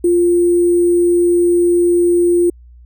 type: tone with sample-and-hold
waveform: sine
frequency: 349.2 Hz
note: F4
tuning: in tune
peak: -9 dBFS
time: 0.04-2.5 s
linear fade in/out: 5 ms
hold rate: 8820 Hz
effects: added 60 Hz sine -38 dBFS peak until 2.85 s